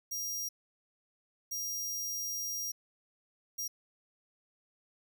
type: tone bursts at uneven times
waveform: sawtooth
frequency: 5700 Hz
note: F8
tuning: 34 cents sharp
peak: -32 dBFS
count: 3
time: 0.11-0.49 / 1.51-2.72 / 3.58-3.68 s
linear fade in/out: 10 ms
effects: none